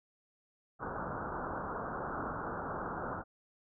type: low-pass noise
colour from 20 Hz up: white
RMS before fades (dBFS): -39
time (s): 0.79-3.24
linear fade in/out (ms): 50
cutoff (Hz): 1500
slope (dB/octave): 96
effects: none